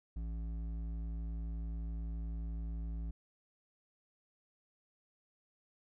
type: tone with hard clipping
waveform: sine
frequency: 55.8 Hz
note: A1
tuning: 25 cents sharp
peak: -39 dBFS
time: 0.16-3.11 s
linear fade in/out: 5 ms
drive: 9 dB
effects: none